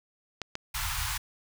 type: clicks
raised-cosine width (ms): 0.2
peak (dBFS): -16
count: 2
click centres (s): 0.417 / 0.554
type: band-stop noise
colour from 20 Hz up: pink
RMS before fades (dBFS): -32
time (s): 0.74-1.18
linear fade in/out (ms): 10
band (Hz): 120 to 840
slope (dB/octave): 48
effects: none